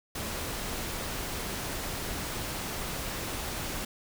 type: noise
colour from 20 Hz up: pink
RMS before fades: -35 dBFS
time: 0.15-3.85 s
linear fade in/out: 5 ms
effects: none